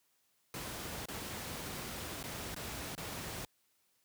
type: noise with dropouts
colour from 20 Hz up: pink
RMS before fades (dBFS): -42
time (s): 0.54-3.45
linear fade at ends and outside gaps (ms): 1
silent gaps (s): 1.056-1.085 / 2.229-2.239 / 2.546-2.563 / 2.951-2.978
effects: white hiss -75 dBFS RMS until 4.04 s + high-pass 60 Hz 12 dB/octave